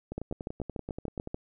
two click trains, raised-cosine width 2 ms, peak -23 / -20 dBFS, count 13 / 9, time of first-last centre 0.12-1.274 / 0.18-1.344 s, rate 10.4 / 6.87 Hz, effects none

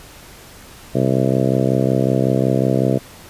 harmonic tone, 65.41 Hz, C2, in tune, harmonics 2 / 3 / 4 / 5 / 6 / 7 / 8 / 9 / 10, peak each -19 / -21 / -22 / -23 / -24 / -24 / -25 / -26 / -26 dBFS, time 0.94-2.99 s, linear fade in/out 20 ms, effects pink hiss -41 dBFS RMS until 3.29 s + resampled to 32000 Hz

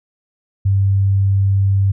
sine tone, 98 Hz, G2, in tune, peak -11 dBFS, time 0.65-1.92 s, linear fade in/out 10 ms, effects none

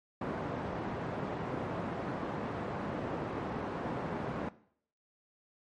pink band-pass noise, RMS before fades -37 dBFS, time 0.21-4.49 s, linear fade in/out 5 ms, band 140 to 1100 Hz, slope 12 dB/octave, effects noise-tail reverb RT60 0.6 s tail -18 dB re dry + MP3 48 kbps

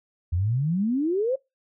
sine exponential sweep, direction up, 81.2 to 551 Hz, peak -21 dBFS, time 0.32-1.36 s, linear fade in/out 10 ms, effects noise-tail reverb RT60 0.2 s tail -23 dB re dry

